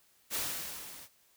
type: noise with level ramp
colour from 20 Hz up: white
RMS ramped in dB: -32 to -51 dBFS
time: 0.3-1.09 s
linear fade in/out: 50 ms
effects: white hiss -67 dBFS RMS until 1.36 s